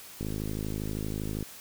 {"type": "click train", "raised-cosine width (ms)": 3, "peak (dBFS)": -21, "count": 65, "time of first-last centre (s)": [0.21, 1.427], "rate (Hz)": 52.6, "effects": ["white hiss -47 dBFS RMS until 1.6 s"]}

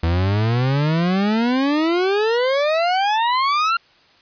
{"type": "exponential sweep", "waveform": "40% pulse", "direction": "up", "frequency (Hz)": [80.8, 1394], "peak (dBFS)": -15, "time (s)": [0.03, 3.77], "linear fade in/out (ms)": 5, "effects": ["white hiss -53 dBFS RMS until 4.21 s", "resampled to 11025 Hz"]}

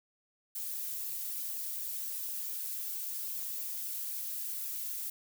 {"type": "noise with flanger", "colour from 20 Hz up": "violet", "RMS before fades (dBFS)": -38, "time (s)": [0.55, 5.1], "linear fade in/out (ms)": 5, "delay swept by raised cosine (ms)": [1.1, 5], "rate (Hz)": 3.9, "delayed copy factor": 0.8, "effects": []}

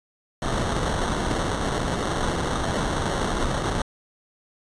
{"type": "noise with sample-and-hold", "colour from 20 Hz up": "pink", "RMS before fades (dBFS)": -25, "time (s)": [0.42, 3.82], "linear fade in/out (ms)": 2, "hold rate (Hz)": 2450, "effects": ["resampled to 22050 Hz"]}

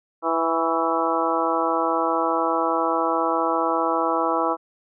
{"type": "harmonic tone with a mistuned harmonic", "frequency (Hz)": 164.81, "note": "E3", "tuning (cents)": 0, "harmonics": [2, 3, 4, 5, 6, 7, 8], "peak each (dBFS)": [-27, -27, -27, -27, -27, -27, -27], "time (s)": [0.22, 4.57], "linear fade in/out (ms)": 50, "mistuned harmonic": 7, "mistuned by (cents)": -38, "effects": []}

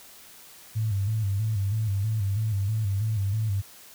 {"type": "tone with vibrato", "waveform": "sine", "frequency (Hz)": 104, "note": "G#2", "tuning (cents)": 3, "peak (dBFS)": -23, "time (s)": [0.75, 3.62], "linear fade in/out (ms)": 20, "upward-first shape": "square", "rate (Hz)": 3.1, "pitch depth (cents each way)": 93, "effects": ["white hiss -49 dBFS RMS until 3.94 s"]}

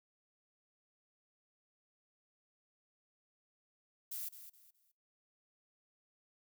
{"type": "noise with echo", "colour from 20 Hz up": "violet", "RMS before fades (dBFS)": -42, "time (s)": [4.11, 4.29], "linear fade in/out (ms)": 10, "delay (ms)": 210, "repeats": 3, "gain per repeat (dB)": -11, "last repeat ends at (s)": 4.92, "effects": ["noise-tail reverb RT60 0.4 s tail -23 dB re dry"]}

